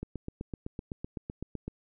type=click train; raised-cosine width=3 ms; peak=-23 dBFS; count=14; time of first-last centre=0.03-1.68 s; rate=7.88 Hz; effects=none